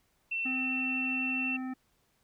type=tone; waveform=sine; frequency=2694 Hz; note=E7; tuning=37 cents sharp; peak=-30 dBFS; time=0.31-1.57 s; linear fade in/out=10 ms
type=harmonic tone; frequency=258.5 Hz; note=C4; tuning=21 cents flat; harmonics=1 / 3 / 5 / 7 / 9; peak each=-34 / -46 / -50 / -51 / -57 dBFS; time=0.45-1.74 s; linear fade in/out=10 ms
effects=pink hiss -72 dBFS RMS until 2.23 s